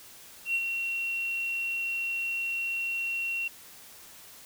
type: tone with ADSR envelope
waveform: sine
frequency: 2733 Hz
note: F7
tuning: 38 cents flat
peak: -22 dBFS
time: 0.45-3.48 s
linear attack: 98 ms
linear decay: 48 ms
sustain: -6 dB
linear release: 5 ms
effects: tanh soft clip ceiling -21 dBFS + white hiss -50 dBFS RMS until 4.45 s